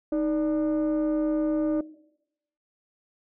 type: tone pair together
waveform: sine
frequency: 311.1 / 588 Hz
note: D#4 / D5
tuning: 0 / +2 cents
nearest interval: major seventh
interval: 1102 cents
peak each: -22 / -26 dBFS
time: 0.12-1.81 s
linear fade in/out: 5 ms
effects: noise-tail reverb RT60 0.8 s tail -19 dB re dry + tanh soft clip ceiling -20 dBFS